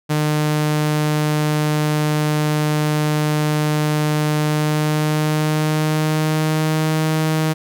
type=tone with pitch glide; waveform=sawtooth; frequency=151.5 to 157.11 Hz; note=D#3 to D#3; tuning=-46 to +17 cents; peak=-12 dBFS; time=0.09-7.54 s; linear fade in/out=20 ms; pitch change=+63 cents; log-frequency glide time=4.41-7.1 s; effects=none